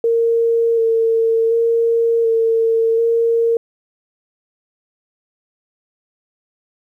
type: tone with vibrato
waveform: sine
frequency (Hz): 457.5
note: A#4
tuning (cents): -32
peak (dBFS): -12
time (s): 0.04-3.57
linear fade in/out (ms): 2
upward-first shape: square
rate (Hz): 0.68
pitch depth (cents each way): 15
effects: 9-bit